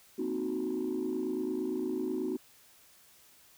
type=chord; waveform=sine; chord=C half-diminished seventh; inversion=third; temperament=equal; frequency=233.1 / 261.6 / 311.1 / 370 Hz; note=Bb3 / C4 / Eb4 / Gb4; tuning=0 / 0 / 0 / 0 cents; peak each=-39 / -35 / -35 / -33 dBFS; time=0.18-2.37 s; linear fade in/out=10 ms; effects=tanh soft clip ceiling -25 dBFS + white hiss -60 dBFS RMS until 3.57 s

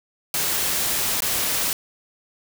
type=noise with dropouts; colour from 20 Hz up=white; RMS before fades=-23 dBFS; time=0.34-1.73 s; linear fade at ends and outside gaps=1 ms; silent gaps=1.205-1.221 s; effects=none

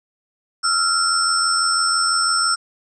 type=tone cluster; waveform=sine; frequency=1301 / 1387 / 5360 / 8220 Hz; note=E6 / F6 / E8 / C9; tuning=-23 / -12 / +28 / -32 cents; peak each=-24 / -20 / -19 / -25 dBFS; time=0.63-2.56 s; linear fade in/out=20 ms; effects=none

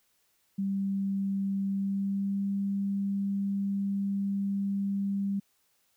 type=tone with pitch glide; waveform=sine; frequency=196 to 198.16 Hz; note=G3 to G3; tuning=0 to +19 cents; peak=-27 dBFS; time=0.58-5.4 s; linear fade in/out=10 ms; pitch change=+19 cents; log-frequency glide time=1.7-2.45 s; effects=white hiss -71 dBFS RMS until 5.96 s

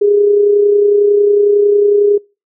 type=tone with amplitude modulation; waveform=sine; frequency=410 Hz; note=G#4; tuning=22 cents flat; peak=-5 dBFS; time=0.01-2.18 s; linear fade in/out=10 ms; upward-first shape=sine; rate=31 Hz; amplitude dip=45%; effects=noise-tail reverb RT60 0.3 s tail -26 dB re dry

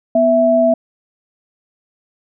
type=tone pair together; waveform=sine; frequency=247 / 659.3 Hz; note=B3 / E5; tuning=0 / 0 cents; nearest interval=octave + perfect fourth; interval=1700 cents; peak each=-16 / -10 dBFS; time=0.15-0.74 s; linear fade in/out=5 ms; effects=none

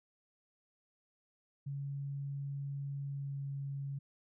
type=tone with pitch glide; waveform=sine; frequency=140 to 139.03 Hz; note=C#3 to C#3; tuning=+18 to +5 cents; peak=-37 dBFS; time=1.66-3.99 s; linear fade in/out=10 ms; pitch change=-13 cents; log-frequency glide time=3.06-3.4 s; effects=none

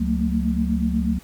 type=tone cluster; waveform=sine; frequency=70.7 / 184.3 / 221.5 / 229.7 Hz; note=C#2 / F#3 / A3 / A#3; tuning=+35 / -7 / +12 / -25 cents; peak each=-24 dBFS; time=0-1.19 s; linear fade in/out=10 ms; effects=pink hiss -49 dBFS RMS until 1.23 s + MP3 96 kbps

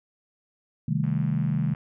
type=chord; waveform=sine; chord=A half-diminished seventh; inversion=first; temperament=equal; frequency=130.81 / 155.56 / 196 / 220 Hz; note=C3 / Eb3 / G3 / A3; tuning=0 / 0 / 0 / 0 cents; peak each=-28 / -25 / -30 / -31 dBFS; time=0.88-1.74 s; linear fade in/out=5 ms
type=click train; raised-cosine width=0.5 ms; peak=-32 dBFS; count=58; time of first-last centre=1.04-1.749 s; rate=80.4 Hz
effects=none

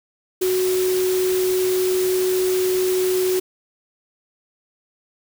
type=tone in noise; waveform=sine; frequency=370 Hz; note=F#4; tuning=in tune; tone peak=-17 dBFS; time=0.41-3.4 s; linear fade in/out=10 ms; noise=white; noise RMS=-29 dBFS; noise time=0.41-3.4 s; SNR=+9 dB; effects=none

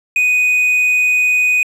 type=tone; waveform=triangle; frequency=2489 Hz; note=D#7; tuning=in tune; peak=-9 dBFS; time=0.16-1.63 s; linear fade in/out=2 ms; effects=resampled to 32000 Hz + 8-bit

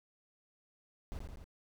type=noise with echo; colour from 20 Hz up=brown; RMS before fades=-41 dBFS; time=1.12-1.19 s; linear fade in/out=0 ms; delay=84 ms; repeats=3; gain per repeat=-3 dB; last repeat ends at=1.442 s; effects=none

